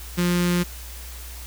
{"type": "tone with notch filter", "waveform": "sawtooth", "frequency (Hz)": 176.2, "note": "F3", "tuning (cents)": 16, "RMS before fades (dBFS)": -21, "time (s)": [0.17, 0.64], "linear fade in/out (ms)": 20, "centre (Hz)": 700, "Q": 0.91, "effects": ["added 60 Hz sine -36 dBFS peak until 1.46 s", "white hiss -41 dBFS RMS until 1.46 s"]}